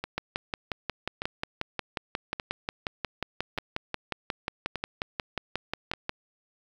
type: two click trains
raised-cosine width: 0.3 ms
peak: -16 / -13 dBFS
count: 6 / 34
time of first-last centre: 0.04-5.936 / 0.18-6.094 s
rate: 0.848 / 5.58 Hz
effects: 8-bit